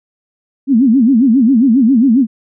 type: tone with vibrato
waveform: sine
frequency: 246.9 Hz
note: B3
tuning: in tune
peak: -6 dBFS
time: 0.67-2.27 s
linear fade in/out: 50 ms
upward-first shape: sine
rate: 7.4 Hz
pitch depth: 230 cents each way
effects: none